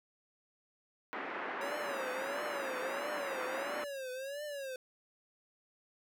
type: band-pass noise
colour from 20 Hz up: white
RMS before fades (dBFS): -40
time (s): 1.13-3.84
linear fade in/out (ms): 0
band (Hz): 250 to 1900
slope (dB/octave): 24
type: tone with vibrato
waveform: square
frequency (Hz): 550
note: C#5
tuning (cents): -14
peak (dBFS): -40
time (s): 1.61-4.76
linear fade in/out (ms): 2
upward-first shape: triangle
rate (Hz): 1.5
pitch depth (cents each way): 160
effects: none